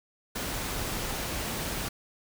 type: noise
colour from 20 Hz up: pink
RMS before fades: -33 dBFS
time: 0.35-1.89 s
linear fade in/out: 10 ms
effects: none